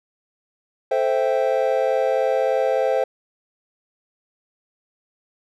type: chord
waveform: triangle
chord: A minor seventh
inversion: none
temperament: equal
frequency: 440 / 523.3 / 659.3 / 784 Hz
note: A4 / C5 / E5 / G5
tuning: 0 / 0 / 0 / 0 cents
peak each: -23 / -18 / -22 / -24 dBFS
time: 0.91-3.04 s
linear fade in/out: 5 ms
effects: none